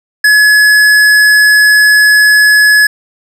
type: tone with hard clipping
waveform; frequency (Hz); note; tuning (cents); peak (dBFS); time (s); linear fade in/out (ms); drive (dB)
sine; 1698; G#6; +38; -5; 0.24-2.87; 5; 13
effects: none